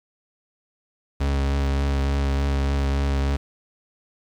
40% pulse tone with vibrato, 69.3 Hz, C#2, in tune, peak -19 dBFS, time 1.2-3.37 s, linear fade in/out 10 ms, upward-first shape triangle, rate 3.4 Hz, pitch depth 19 cents each way, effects low-pass 6000 Hz 12 dB/octave + 8-bit

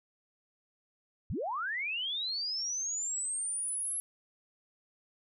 sine linear sweep, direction up, 51.91 to 11175 Hz, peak -32 dBFS, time 1.3-4 s, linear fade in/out 0 ms, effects none

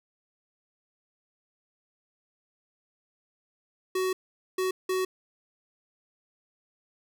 square tone bursts at uneven times, 373.3 Hz, F#4, 15 cents sharp, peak -26 dBFS, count 3, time 3.95-4.13 / 4.58-4.71 / 4.89-5.05 s, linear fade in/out 5 ms, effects none

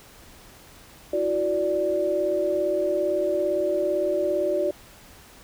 sine tone cluster, 331.5 / 369.2 / 585 Hz, E4 / F#4 / D5, +10 / -4 / -7 cents, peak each -30 / -26 / -23 dBFS, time 1.13-4.71 s, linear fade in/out 5 ms, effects pink hiss -49 dBFS RMS until 5.43 s

